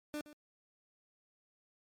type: tone with echo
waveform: 30% pulse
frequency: 298.2 Hz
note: D4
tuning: 27 cents sharp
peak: -35 dBFS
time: 0.14-0.21 s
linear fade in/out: 0 ms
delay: 120 ms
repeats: 1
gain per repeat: -15 dB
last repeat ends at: 0.33 s
effects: MP3 64 kbps